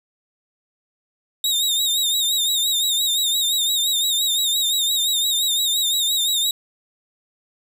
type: tone with vibrato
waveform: sawtooth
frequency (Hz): 3729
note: A#7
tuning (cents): 0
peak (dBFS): -15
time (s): 1.44-6.51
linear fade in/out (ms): 2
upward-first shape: sine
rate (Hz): 5.8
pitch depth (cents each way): 73
effects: none